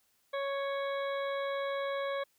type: harmonic tone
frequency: 554.4 Hz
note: C#5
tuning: in tune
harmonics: 1 / 2 / 3 / 4 / 6 / 7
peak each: -33 / -39 / -43 / -45 / -49 / -50 dBFS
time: 0.33-2.24 s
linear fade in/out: 10 ms
effects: white hiss -72 dBFS RMS until 2.38 s